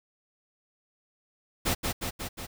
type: noise with echo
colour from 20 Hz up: pink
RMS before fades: -26 dBFS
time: 1.65-1.75 s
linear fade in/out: 20 ms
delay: 180 ms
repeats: 4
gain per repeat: -3 dB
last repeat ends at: 2.47 s
effects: none